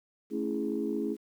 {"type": "chord", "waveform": "sine", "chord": "A major seventh", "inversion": "none", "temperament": "equal", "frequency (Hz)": [220, 277.2, 329.6, 415.3], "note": ["A3", "C#4", "E4", "G#4"], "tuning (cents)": [0, 0, 0, 0], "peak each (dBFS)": -34, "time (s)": [0.3, 1.17], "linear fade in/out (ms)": 50, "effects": ["tanh soft clip ceiling -19 dBFS", "10-bit"]}